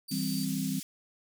sawtooth tone, 4627 Hz, D8, 27 cents flat, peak -36 dBFS, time 0.08-0.45 s, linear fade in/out 10 ms
white band-pass noise, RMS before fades -42 dBFS, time 0.11-0.83 s, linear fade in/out 2 ms, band 3500 to 12000 Hz, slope 12 dB/octave
sine chord, C major, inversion first, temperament just, 163.52 / 196.22 / 261.6 Hz, E3 / G3 / C4, -14 / +2 / 0 cents, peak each -35 / -33 / -33 dBFS, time 0.11-0.8 s, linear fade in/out 10 ms
effects none

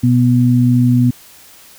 sine tone pair together, 123 / 246 Hz, B2 / B3, -7 / -7 cents, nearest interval octave, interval 1200 cents, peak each -11 dBFS, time 0.03-1.11 s, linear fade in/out 10 ms, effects white hiss -42 dBFS RMS until 1.78 s

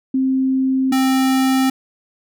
sine / square tone pair in turn, 263.4 / 263.4 Hz, C4 / C4, +12 / +12 cents, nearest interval unison, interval 0 cents, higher neither, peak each -14 / -14 dBFS, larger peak neither, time 0.14-0.92 / 0.92-1.7 s, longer neither, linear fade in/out 5 ms, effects none

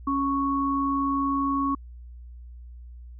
sine tone pair together, 276.1 / 1108.7 Hz, C#4 / C#6, -7 / 0 cents, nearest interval 2 octaves, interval 2407 cents, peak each -25 dBFS, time 0.07-1.75 s, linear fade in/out 5 ms, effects added 60 Hz sine -40 dBFS peak until 3.19 s

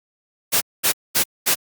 white noise bursts, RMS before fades -17 dBFS, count 4, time 0.52-1.552 s, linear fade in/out 20 ms, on 93 ms, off 220 ms, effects high-pass 100 Hz 12 dB/octave + Opus 48 kbps

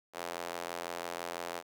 sawtooth tone with high-pass filter, 86 Hz, F2, 26 cents flat, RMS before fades -40 dBFS, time 0.13-1.63 s, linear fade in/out 50 ms, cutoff 590 Hz, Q 1.2, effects none

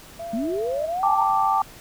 sine tone with vibrato, 666 Hz, E5, 18 cents sharp, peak -30 dBFS, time 0.19-0.89 s, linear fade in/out 10 ms, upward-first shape sine, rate 2.5 Hz, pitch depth 39 cents each way
sine linear sweep, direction up, 207.7 to 941 Hz, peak -23 dBFS, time 0.33-1.24 s, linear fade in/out 5 ms
sine chord, G suspended second, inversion none, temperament equal, 784 / 880 / 1174.7 Hz, G5 / A5 / D6, 0 / 0 / 0 cents, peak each -22 dBFS, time 1.03-1.62 s, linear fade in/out 2 ms
effects pink hiss -45 dBFS RMS until 1.8 s

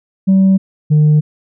sine tone pair in turn, 191.7 / 151.47 Hz, G3 / D#3, -38 / -46 cents, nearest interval major third, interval 408 cents, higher first, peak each -4 dBFS, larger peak neither, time 0.27-0.58 / 0.9-1.21 s, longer neither, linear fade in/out 20 ms, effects tanh soft clip ceiling -5 dBFS

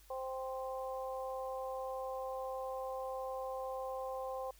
harmonic tone, 261.6 Hz, C4, in tune, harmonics 2 / 3 / 4, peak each -40 / -44 / -46 dBFS, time 0.1-4.51 s, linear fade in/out 5 ms, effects added 50 Hz sine -61 dBFS peak until 4.59 s + white hiss -65 dBFS RMS until 4.59 s

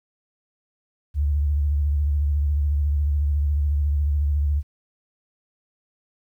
sine tone with vibrato, 72.8 Hz, D2, 15 cents flat, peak -18 dBFS, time 1.14-4.63 s, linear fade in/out 50 ms, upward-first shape sine, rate 14 Hz, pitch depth 66 cents each way, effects 10-bit

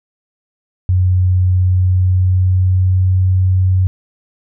sine tone with pitch glide, 91.6 to 92.99 Hz, F#2 to F#2, -17 to +9 cents, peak -9 dBFS, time 0.89-3.87 s, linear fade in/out 0 ms, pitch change +26 cents, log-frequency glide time 1.53-3.24 s, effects none

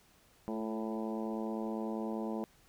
harmonic tone with a mistuned harmonic, 110 Hz, A2, in tune, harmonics 2 / 3 / 4 / 5 / 6 / 7 / 8 / 9, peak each -37 / -41 / -43 / -45 / -47 / -48 / -49 / -50 dBFS, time 0.48-2.44 s, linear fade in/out 0 ms, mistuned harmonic 3, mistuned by +28 cents, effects pink hiss -65 dBFS RMS until 2.68 s

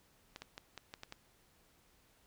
clicks, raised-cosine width 0.2 ms, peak -28 dBFS, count 7, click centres 0.361 / 0.42 / 0.579 / 0.777 / 0.939 / 1.034 / 1.124 s, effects pink hiss -69 dBFS RMS until 2.26 s

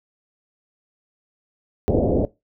white low-pass noise, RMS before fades -19 dBFS, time 1.88-2.25 s, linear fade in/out 0 ms, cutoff 620 Hz, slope 48 dB/octave, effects noise-tail reverb RT60 0.2 s tail -18 dB re dry

